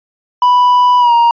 triangle tone with pitch glide, 987.8 to 938.8 Hz, B5 to A#5, 0 to +12 cents, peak -4 dBFS, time 0.42-1.31 s, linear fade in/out 2 ms, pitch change -88 cents, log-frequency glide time 0.99-1.13 s, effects resampled to 11025 Hz

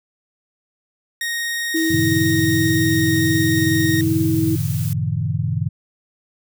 sawtooth tone, 1864.7 Hz, A#6, in tune, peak -18 dBFS, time 1.21-4.01 s, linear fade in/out 2 ms
sine tone with pitch glide, 324.3 to 322.2 Hz, E4 to E4, -28 to -39 cents, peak -17 dBFS, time 1.74-4.56 s, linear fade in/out 10 ms, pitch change -11 cents, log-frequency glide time 2.55-3.82 s
blue noise, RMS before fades -33 dBFS, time 1.76-4.93 s, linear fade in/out 0 ms
sine chord, G diminished seventh, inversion none, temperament equal with one note detuned, 98 / 116.54 / 138.59 / 161.14 Hz, G2 / Bb2 / Db3 / Fb3, 0 / 0 / 0 / -39 cents, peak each -24 dBFS, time 1.9-5.69 s, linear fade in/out 10 ms
effects none

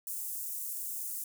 white high-pass noise, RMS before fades -38 dBFS, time 0.07-1.24 s, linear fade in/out 2 ms, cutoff 7700 Hz, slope 24 dB/octave, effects none

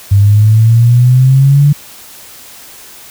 sine exponential sweep, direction up, 98.5 to 146.83 Hz, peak -3 dBFS, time 0.11-1.73 s, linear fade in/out 10 ms, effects white hiss -34 dBFS RMS until 3.1 s

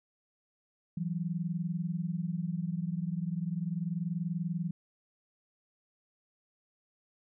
sine tone pair together, 164.81 / 185.13 Hz, E3 / F#3, 0 / +1 cents, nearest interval major second, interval 201 cents, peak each -33 / -35 dBFS, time 0.97-4.71 s, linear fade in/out 5 ms, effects none

